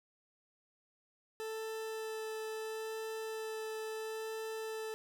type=tone with vibrato; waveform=40% pulse; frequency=440 Hz; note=A4; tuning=in tune; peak=-38 dBFS; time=1.4-4.94 s; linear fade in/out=0 ms; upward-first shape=sine; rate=0.74 Hz; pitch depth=8 cents each way; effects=none